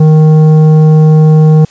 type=tone with tanh clipping; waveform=sine; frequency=155.56 Hz; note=D#3; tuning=in tune; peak=-3 dBFS; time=0-1.65 s; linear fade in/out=5 ms; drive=10 dB; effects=white hiss -40 dBFS RMS until 1.7 s + resampled to 16000 Hz